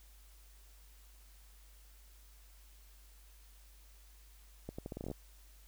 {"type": "accelerating click train", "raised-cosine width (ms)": 2, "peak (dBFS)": -28, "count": 11, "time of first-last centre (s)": [4.69, 5.114], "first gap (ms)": 95, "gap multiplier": 0.8, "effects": ["added 50 Hz sine -57 dBFS peak until 5.67 s", "white hiss -65 dBFS RMS until 5.67 s"]}